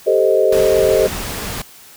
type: chord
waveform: sine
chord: A half-diminished seventh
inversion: third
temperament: equal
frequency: 392 / 440 / 523.3 / 622.3 Hz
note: G4 / A4 / C5 / Eb5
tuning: 0 / 0 / 0 / 0 cents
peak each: -16 dBFS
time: 0.06-1.08 s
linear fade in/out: 20 ms
type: noise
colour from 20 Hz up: pink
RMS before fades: -25 dBFS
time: 0.52-1.62 s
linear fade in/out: 5 ms
effects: white hiss -42 dBFS RMS until 1.96 s